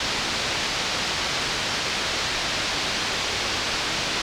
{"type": "low-pass noise", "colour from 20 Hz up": "white", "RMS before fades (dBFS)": -26, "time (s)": [0, 4.22], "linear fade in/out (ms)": 5, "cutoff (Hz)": 5200, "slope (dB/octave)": 24, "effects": []}